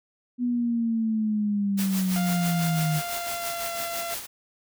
sine linear sweep, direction down, 246.9 to 152.2 Hz, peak -22 dBFS, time 0.38-3.02 s, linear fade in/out 50 ms
white noise with tremolo, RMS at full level -32 dBFS, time 1.77-4.27 s, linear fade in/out 20 ms, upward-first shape sine, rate 6 Hz, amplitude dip 60%
sawtooth tone with pitch glide, 700 to 682 Hz, F5 to F5, +4 to -41 cents, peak -27 dBFS, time 2.16-4.14 s, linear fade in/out 0 ms, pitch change -45 cents, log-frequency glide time 2.89-3.69 s
effects none

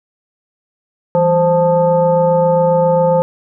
sine tone with frequency modulation, 523.3 Hz, C5, in tune, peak -9 dBFS, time 1.15-3.22 s, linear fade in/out 0 ms, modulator 358 Hz, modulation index 0.86, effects none

